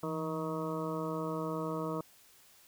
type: harmonic tone with a mistuned harmonic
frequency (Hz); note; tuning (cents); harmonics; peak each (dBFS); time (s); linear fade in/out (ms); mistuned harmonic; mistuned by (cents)
158; D#3; +27; 1 / 2 / 3 / 4 / 6 / 7 / 8; -39 / -39 / -39 / -42 / -45 / -43 / -45; 0.03-2.01; 2; 1; +78
effects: white hiss -61 dBFS RMS until 2.67 s